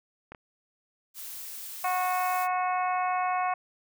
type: clicks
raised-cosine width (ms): 0.5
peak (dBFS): -27 / -29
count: 2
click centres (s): 0.32 / 0.348
type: noise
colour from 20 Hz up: blue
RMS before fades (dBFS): -40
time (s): 1.14-2.48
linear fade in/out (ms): 50
type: harmonic tone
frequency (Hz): 365.8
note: F#4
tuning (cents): -20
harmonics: 2 / 3 / 4 / 5 / 6 / 7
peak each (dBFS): -27 / -30 / -39 / -42 / -39 / -41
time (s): 1.84-3.54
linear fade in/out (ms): 5
effects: none